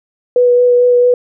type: tone with vibrato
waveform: sine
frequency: 490.4 Hz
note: B4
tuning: 12 cents flat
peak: -6 dBFS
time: 0.36-1.14 s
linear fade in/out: 2 ms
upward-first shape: sine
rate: 4.5 Hz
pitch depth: 11 cents each way
effects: none